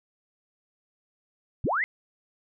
sine linear sweep, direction up, 49 to 2141 Hz, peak -23 dBFS, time 1.64-1.84 s, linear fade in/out 0 ms, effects none

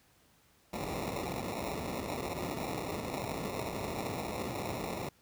blue noise with sample-and-hold, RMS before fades -37 dBFS, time 0.73-5.09 s, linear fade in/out 5 ms, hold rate 1575 Hz, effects pink hiss -66 dBFS RMS until 5.21 s + high-pass 60 Hz 12 dB/octave

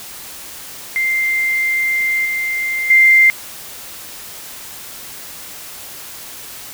sine tone with level steps, 2093 Hz, C7, in tune, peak -14 / -17 / -6 dBFS, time 0.96-3.3 s, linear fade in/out 0 ms, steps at 2.25 / 2.9 s, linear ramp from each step 5 ms, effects white hiss -33 dBFS RMS until 6.73 s

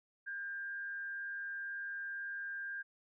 sine tone with frequency modulation, 1600 Hz, G6, 35 cents sharp, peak -39 dBFS, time 0.26-2.83 s, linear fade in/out 20 ms, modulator 102 Hz, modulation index 0.41, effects none

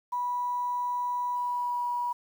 sine tone with pitch glide, 980 to 969.9 Hz, B5 to B5, -14 to -32 cents, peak -27 dBFS, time 0.12-2.13 s, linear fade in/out 10 ms, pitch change -18 cents, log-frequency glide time 1.35-1.87 s, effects 9-bit

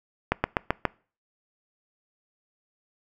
slowing click train, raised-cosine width 0.5 ms, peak -6 dBFS, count 5, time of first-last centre 0.32-0.853 s, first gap 120 ms, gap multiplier 1.07, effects noise-tail reverb RT60 0.4 s tail -24 dB re dry

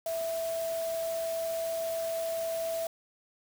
sine tone in noise, 659.3 Hz, E5, in tune, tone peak -30 dBFS, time 0.06-2.87 s, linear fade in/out 2 ms, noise white, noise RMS -43 dBFS, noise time 0.06-2.87 s, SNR +10 dB, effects none

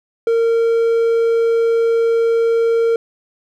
triangle tone, 459.7 Hz, A#4, 24 cents flat, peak -10 dBFS, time 0.27-2.96 s, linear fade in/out 2 ms, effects none

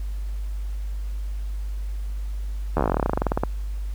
slowing click train, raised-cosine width 1 ms, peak -7 dBFS, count 23, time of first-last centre 2.77-3.435 s, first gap 12 ms, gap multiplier 1.08, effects added 50 Hz sine -26 dBFS peak until 3.94 s + pink hiss -52 dBFS RMS until 3.94 s

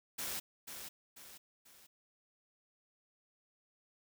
white noise with echo, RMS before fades -40 dBFS, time 0.18-0.4 s, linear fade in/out 10 ms, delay 490 ms, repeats 3, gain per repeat -7 dB, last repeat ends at 1.87 s, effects none

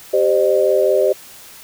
sine chord, C minor, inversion second, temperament equal with one note detuned, 392 / 523.3 / 608.4 Hz, G4 / C5 / Eb5, 0 / 0 / -39 cents, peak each -16 dBFS, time 0.13-1.13 s, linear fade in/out 10 ms, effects white hiss -40 dBFS RMS until 1.63 s

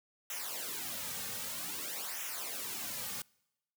white noise with flanger, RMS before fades -40 dBFS, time 0.3-3.22 s, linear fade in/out 2 ms, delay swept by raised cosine 0.22 to 3.02 ms, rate 0.52 Hz, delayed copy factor -0.8, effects noise-tail reverb RT60 0.9 s tail -26 dB re dry

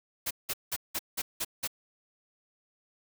white noise bursts, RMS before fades -32 dBFS, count 7, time 0.26-1.676 s, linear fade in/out 10 ms, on 48 ms, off 180 ms, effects none

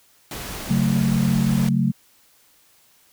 pink noise, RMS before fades -32 dBFS, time 0.31-1.69 s, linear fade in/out 2 ms
sine chord, F# minor, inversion second, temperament just, 138.75 / 185 / 222 Hz, C#3 / F#3 / A3, +2 / 0 / +16 cents, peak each -21 dBFS, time 0.69-1.92 s, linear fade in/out 20 ms
effects white hiss -57 dBFS RMS until 3.12 s

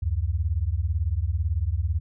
sine beating tone pair, 72 / 90 Hz, D2 / F#2, -34 / -47 cents, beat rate 18 Hz, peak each -25 dBFS, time 0.02-2 s, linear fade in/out 10 ms, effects none

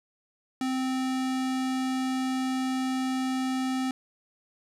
square tone, 260 Hz, C4, 11 cents flat, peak -27 dBFS, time 0.61-3.91 s, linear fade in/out 2 ms, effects low-pass 10000 Hz 12 dB/octave + 11-bit

